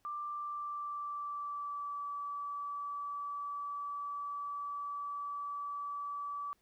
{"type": "tone with pitch glide", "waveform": "sine", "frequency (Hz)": [1182, 1151.7], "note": ["D6", "D6"], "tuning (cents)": [11, -34], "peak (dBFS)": -37, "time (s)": [0.05, 6.53], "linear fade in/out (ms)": 0, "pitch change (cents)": -45, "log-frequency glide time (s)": [0.21, 2.07], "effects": ["pink hiss -75 dBFS RMS until 6.61 s"]}